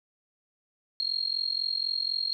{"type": "tone with amplitude modulation", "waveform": "sine", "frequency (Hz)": 4246, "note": "C8", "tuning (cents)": 25, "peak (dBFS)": -23, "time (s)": [1, 2.33], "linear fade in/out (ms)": 0, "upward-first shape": "sine", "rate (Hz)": 44, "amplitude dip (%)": 90, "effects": []}